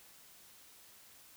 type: silence
effects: white hiss -59 dBFS RMS until 1.36 s